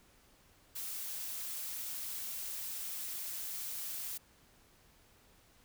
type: noise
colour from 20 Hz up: blue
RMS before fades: -41 dBFS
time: 0.75-4.18 s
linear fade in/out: 10 ms
effects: pink hiss -65 dBFS RMS until 5.64 s